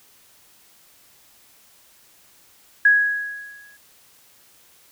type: tone with exponential decay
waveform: sine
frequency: 1663 Hz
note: G#6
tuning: 2 cents sharp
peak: -9 dBFS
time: 2.85-3.77 s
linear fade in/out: 5 ms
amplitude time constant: 200 ms
effects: white hiss -54 dBFS RMS until 4.91 s